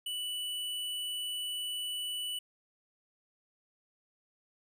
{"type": "tone", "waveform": "square", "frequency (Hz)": 2966, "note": "F#7", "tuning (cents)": 4, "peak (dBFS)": -35, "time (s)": [0.06, 2.39], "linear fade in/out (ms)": 5, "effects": []}